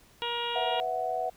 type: harmonic tone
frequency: 474.3 Hz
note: A#4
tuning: 30 cents sharp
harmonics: 1 / 2 / 3 / 4 / 5 / 6 / 7 / 8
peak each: -37 / -34 / -41 / -44 / -43 / -35 / -38 / -43 dBFS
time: 0.22-0.8 s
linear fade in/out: 0 ms
type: chord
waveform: sine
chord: B suspended fourth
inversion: none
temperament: equal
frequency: 493.9 / 659.3 / 740 Hz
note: B4 / E5 / F#5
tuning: 0 / 0 / 0 cents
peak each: -36 / -33 / -30 dBFS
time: 0.55-1.3 s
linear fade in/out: 10 ms
effects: pink hiss -59 dBFS RMS until 1.36 s